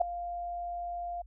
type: tone with ADSR envelope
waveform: sine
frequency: 698.5 Hz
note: F5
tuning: in tune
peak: -18 dBFS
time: 0-1.22 s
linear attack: 14 ms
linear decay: 4 ms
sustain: -16 dB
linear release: 7 ms
effects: added 50 Hz sine -49 dBFS peak until 1.26 s